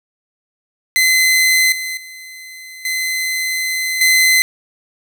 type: tone with level steps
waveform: sawtooth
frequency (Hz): 2046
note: C7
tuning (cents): -39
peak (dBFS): -7 / -18 / -29 / -14 / -6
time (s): 0.96-4.42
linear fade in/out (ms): 0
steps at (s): 1.72 / 1.97 / 2.85 / 4.01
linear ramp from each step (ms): 2
effects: none